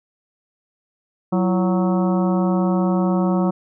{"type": "harmonic tone with a mistuned harmonic", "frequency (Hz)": 184.9, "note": "F#3", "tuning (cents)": -1, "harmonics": [1, 2, 3, 4, 5, 6, 7], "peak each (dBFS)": [-17, -23, -27, -29, -31, -33, -34], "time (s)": [1.32, 3.51], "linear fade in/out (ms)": 10, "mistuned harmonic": 2, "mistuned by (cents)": -140, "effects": []}